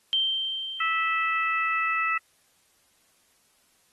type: tone with exponential decay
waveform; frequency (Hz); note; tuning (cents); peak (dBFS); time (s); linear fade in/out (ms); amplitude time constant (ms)
sine; 3136; G7; 0; -20; 0.13-2.11; 0; 430
type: harmonic tone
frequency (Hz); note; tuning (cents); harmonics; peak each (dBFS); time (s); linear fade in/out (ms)
655; E5; -11; 2 / 3 / 4; -26 / -28 / -29; 0.8-2.18; 5
effects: white hiss -65 dBFS RMS until 3.92 s + AAC 32 kbps